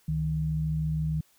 sine tone pair together, 69.3 / 155.83 Hz, C#2 / D#3, 0 / +3 cents, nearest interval octave + major second, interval 1403 cents, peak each -33 / -26 dBFS, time 0.08-1.21 s, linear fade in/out 5 ms, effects white hiss -64 dBFS RMS until 1.38 s

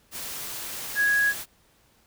sine tone in noise, 1661.2 Hz, G#6, in tune, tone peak -19 dBFS, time 0.95-1.34 s, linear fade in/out 50 ms, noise white, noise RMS -35 dBFS, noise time 0.11-1.46 s, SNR +13 dB, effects pink hiss -62 dBFS RMS until 2.06 s

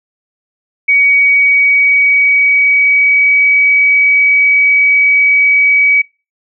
sine tone with pitch glide, 2255 to 2272 Hz, C#7 to C#7, +29 to +42 cents, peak -6 dBFS, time 0.88-6.02 s, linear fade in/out 10 ms, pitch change +13 cents, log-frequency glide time 1-3.43 s, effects noise-tail reverb RT60 0.3 s tail -23 dB re dry

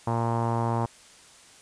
sawtooth tone with low-pass filter, 116.1 Hz, A#2, 7 cents flat, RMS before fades -26 dBFS, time 0.07-0.86 s, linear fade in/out 5 ms, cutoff 940 Hz, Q 4.2, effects white hiss -52 dBFS RMS until 1.61 s + resampled to 22050 Hz

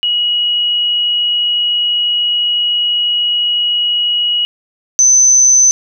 sine tone pair in turn, 2907 / 6107 Hz, F#7 / G8, -31 / -46 cents, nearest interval octave + minor second, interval 1285 cents, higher second, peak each -11 / -5 dBFS, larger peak second, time 0.03-4.45 / 4.99-5.71 s, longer first, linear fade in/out 0 ms, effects none

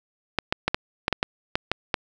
clicks, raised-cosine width 0.3 ms, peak -5 dBFS, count 10, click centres 0.387 / 0.525 / 0.68 / 0.745 / 1.081 / 1.127 / 1.229 / 1.555 / 1.716 / 1.942 s, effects none

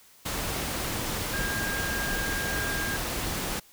sine tone in noise, 1613 Hz, G6, 49 cents sharp, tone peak -31 dBFS, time 1.33-2.97 s, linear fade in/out 10 ms, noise pink, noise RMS -31 dBFS, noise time 0.25-3.6 s, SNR -3 dB, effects white hiss -56 dBFS RMS until 3.72 s

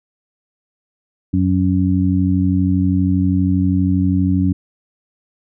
harmonic tone, 92.5 Hz, F#2, in tune, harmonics 1 / 2 / 3, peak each -17 / -17 / -17 dBFS, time 1.33-4.53 s, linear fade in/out 10 ms, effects none

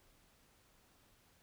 silence, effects pink hiss -69 dBFS RMS until 1.42 s

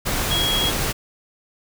sine tone in noise, 3300 Hz, G#7, 12 cents flat, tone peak -20 dBFS, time 0.3-0.71 s, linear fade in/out 20 ms, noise pink, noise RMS -23 dBFS, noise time 0.05-0.93 s, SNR 0 dB, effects none

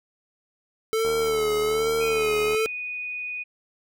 square tone with vibrato, 438.8 Hz, A4, 5 cents flat, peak -22 dBFS, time 0.93-2.66 s, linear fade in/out 0 ms, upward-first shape sine, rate 1.2 Hz, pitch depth 61 cents each way
click train, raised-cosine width 1 ms, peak -22 dBFS, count 116, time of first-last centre 1.05-2.547 s, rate 76.8 Hz
sine tone, 2478 Hz, D#7, 8 cents flat, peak -29 dBFS, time 2-3.44 s, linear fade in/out 20 ms
effects none

